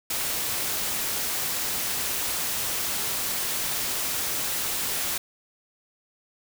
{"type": "noise", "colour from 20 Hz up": "white", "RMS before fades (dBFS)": -28, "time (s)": [0.1, 5.18], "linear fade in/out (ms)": 5, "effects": []}